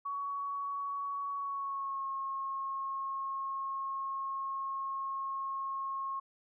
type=tone with pitch glide; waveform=sine; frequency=1122 to 1083.8 Hz; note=C#6 to C#6; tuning=+21 to -39 cents; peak=-34 dBFS; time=0.05-6.2 s; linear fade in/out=10 ms; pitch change=-60 cents; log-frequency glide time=1.36-2.07 s; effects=none